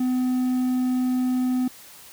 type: tone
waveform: triangle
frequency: 253.2 Hz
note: B3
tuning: 43 cents sharp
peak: -18 dBFS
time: 0-1.68 s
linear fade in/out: 5 ms
effects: white hiss -46 dBFS RMS until 2.12 s